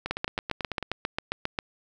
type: two click trains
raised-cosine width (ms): 0.3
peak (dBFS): -15 / -11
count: 8 / 12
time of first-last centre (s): 0.06-0.827 / 0.11-1.588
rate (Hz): 9.13 / 7.44
effects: none